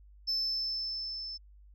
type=tone with level ramp; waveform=sine; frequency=5274 Hz; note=E8; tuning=in tune; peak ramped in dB=-26 to -38 dBFS; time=0.27-1.38 s; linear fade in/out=20 ms; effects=tanh soft clip ceiling -26 dBFS + added 50 Hz sine -53 dBFS peak until 1.74 s